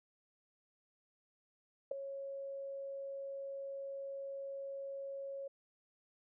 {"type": "tone with ADSR envelope", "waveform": "sine", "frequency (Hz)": 550, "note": "C#5", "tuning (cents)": -14, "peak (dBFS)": -30, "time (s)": [1.91, 5.48], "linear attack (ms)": 6, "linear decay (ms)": 5, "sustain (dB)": -11, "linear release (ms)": 8, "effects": []}